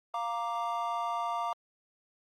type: chord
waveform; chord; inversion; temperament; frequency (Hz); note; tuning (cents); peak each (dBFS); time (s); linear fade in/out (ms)
triangle; Bb major; second; equal; 698.5 / 932.3 / 1174.7; F5 / Bb5 / D6; 0 / 0 / 0; -33 / -33 / -33; 0.14-1.53; 2
effects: Opus 24 kbps